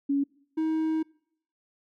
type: tone pair in turn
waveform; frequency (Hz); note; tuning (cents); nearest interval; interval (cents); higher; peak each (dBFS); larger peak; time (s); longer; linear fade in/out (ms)
sine / triangle; 280 / 317.2; C#4 / D#4; +18 / +33; major second; 215; second; -22; neither; 0.09-0.24 / 0.57-1.03; second; 10
effects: noise-tail reverb RT60 0.7 s tail -25 dB re dry